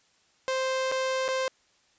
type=tone with dropouts; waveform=sawtooth; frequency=523.3 Hz; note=C5; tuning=in tune; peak=-22 dBFS; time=0.48-1.48 s; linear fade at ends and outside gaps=0 ms; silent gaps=0.915-0.921 / 1.28-1.287 s; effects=white hiss -65 dBFS RMS until 1.98 s + resampled to 16000 Hz